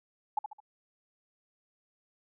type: tone with echo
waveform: sine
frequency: 845 Hz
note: G#5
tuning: 30 cents sharp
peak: -25 dBFS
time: 0.37-0.39 s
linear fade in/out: 5 ms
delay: 71 ms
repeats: 3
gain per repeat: -8 dB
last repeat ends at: 0.603 s
effects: none